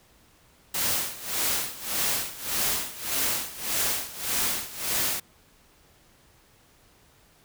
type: noise with tremolo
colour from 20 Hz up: white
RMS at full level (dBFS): -25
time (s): 0.74-5.2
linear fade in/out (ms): 5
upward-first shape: sine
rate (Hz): 1.7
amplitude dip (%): 85
effects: pink hiss -59 dBFS RMS until 7.44 s